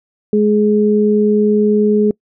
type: tone pair together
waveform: sine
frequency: 210.6 / 420 Hz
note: G#3 / G#4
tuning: +24 / +19 cents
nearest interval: octave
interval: 1195 cents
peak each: -12 dBFS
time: 0.33-2.11 s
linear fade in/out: 2 ms
effects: noise-tail reverb RT60 0.1 s tail -25 dB re dry